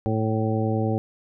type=harmonic tone; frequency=110 Hz; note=A2; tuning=in tune; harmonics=1 / 2 / 3 / 4 / 5 / 7; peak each=-24 / -27 / -29 / -30 / -31 / -32 dBFS; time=0.06-0.98 s; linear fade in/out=0 ms; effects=none